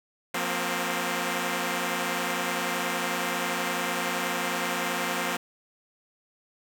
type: chord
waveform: 5% pulse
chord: F suspended fourth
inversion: none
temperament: equal with one note detuned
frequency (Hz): 177.97 / 233.1 / 261.6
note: F3 / Bb3 / C4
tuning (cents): +33 / 0 / 0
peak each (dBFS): -20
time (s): 0.34-5.37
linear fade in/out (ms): 5
effects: none